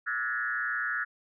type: tone with frequency modulation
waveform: sine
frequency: 1568 Hz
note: G6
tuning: in tune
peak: -28 dBFS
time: 0.06-1.05 s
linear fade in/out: 20 ms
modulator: 123 Hz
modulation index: 1.9
effects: none